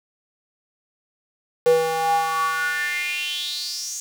square tone with high-pass filter sweep, 161.5 Hz, E3, 35 cents flat, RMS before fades -23 dBFS, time 1.66-4 s, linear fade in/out 0 ms, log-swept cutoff 470 to 6700 Hz, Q 6.7, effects none

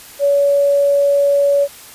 sine tone, 566 Hz, C#5, 36 cents sharp, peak -10 dBFS, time 0.19-1.68 s, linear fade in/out 50 ms, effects white hiss -38 dBFS RMS until 1.94 s + resampled to 32000 Hz

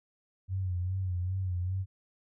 sine tone with vibrato, 92 Hz, F#2, 9 cents flat, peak -29 dBFS, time 0.48-1.86 s, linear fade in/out 50 ms, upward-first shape sine, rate 2.5 Hz, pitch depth 65 cents each way, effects none

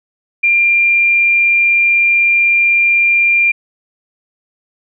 sine tone, 2388 Hz, D7, 28 cents sharp, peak -8 dBFS, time 0.43-3.52 s, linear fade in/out 10 ms, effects none

